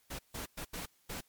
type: noise bursts at uneven times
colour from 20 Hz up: pink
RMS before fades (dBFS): -41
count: 5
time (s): 0.1-0.19 / 0.34-0.46 / 0.57-0.65 / 0.73-0.86 / 1.09-1.21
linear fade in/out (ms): 10
effects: white hiss -70 dBFS RMS until 1.28 s + MP3 96 kbps